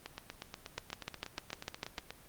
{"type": "two click trains", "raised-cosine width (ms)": 0.2, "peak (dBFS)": [-19, -24], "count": [9, 18], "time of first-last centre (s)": [[0.78, 1.981], [0.06, 2.106]], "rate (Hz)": [6.66, 8.31], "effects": ["pink hiss -58 dBFS RMS until 2.28 s", "Opus 24 kbps"]}